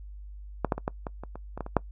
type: clicks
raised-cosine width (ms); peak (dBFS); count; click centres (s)
1; -10 / -10 / -19 / -13 / -19 / -24 / -25 / -22 / -18 / -24 / -6; 11; 0.647 / 0.722 / 0.78 / 0.879 / 1.068 / 1.236 / 1.356 / 1.576 / 1.607 / 1.664 / 1.767
effects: noise-tail reverb RT60 0.1 s tail -23 dB re dry + added 50 Hz sine -40 dBFS peak until 1.91 s